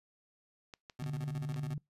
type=clicks; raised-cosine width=0.2 ms; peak=-30 dBFS; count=4; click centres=0.738 / 0.898 / 1.04 / 1.543 s
type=tone with tremolo; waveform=25% pulse; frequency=124.4 Hz; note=B2; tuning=13 cents sharp; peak=-37 dBFS; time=0.99-1.74 s; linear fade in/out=5 ms; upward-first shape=square; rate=14 Hz; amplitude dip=80%
type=tone; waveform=sine; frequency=146.83 Hz; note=D3; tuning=in tune; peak=-35 dBFS; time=1.02-1.78 s; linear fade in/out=2 ms
effects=noise-tail reverb RT60 0.2 s tail -26 dB re dry + resampled to 32000 Hz